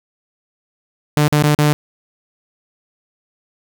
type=tone with dropouts; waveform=sawtooth; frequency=148.9 Hz; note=D3; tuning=24 cents sharp; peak=-7 dBFS; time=1.17-1.73 s; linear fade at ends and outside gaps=0 ms; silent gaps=1.28-1.325 / 1.424-1.437 / 1.548-1.588 s; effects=none